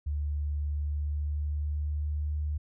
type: tone with pitch glide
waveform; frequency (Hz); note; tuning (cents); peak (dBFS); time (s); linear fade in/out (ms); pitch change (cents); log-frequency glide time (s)
sine; 73.42 to 74.88; D2 to D2; 0 to +34; -28; 0.06-2.58; 10; +34; 0.66-2.44
effects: none